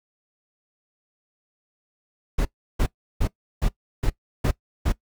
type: noise bursts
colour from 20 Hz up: brown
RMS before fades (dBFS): -20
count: 7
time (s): 2.38-4.924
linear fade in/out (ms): 10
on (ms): 72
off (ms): 340
effects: noise-tail reverb RT60 0.1 s tail -20 dB re dry